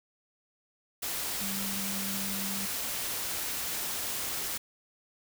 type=tone in noise; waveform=sine; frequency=196 Hz; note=G3; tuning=in tune; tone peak=-37 dBFS; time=1.41-2.66 s; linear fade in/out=10 ms; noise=white; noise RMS=-34 dBFS; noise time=1.02-4.58 s; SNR=-6 dB; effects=none